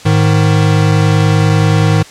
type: tone pair together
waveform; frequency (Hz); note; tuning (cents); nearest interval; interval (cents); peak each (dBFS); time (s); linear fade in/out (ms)
square; 105.53 / 155.7; G#2 / D#3; +28 / +2; perfect fifth; 674; -11; 0.05-2.03; 10
effects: white hiss -35 dBFS RMS until 2.1 s + low-pass 7000 Hz 12 dB/octave